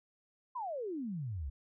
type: exponential sweep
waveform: sine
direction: down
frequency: 1053 to 62.2 Hz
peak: -36 dBFS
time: 0.55-1.5 s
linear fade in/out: 10 ms
effects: none